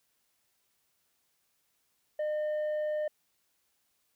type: tone with tanh clipping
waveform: sine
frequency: 607 Hz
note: D#5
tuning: 43 cents flat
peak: -30 dBFS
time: 2.19-3.08 s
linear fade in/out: 5 ms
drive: 4 dB
effects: white hiss -75 dBFS RMS until 4.15 s